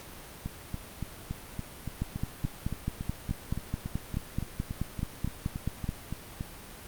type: two click trains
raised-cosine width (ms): 5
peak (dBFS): -17 / -21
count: 19 / 22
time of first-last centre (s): 2.02-5.891 / 0.46-6.409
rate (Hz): 4.65 / 3.53
effects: pink hiss -46 dBFS RMS until 6.87 s + Opus 48 kbps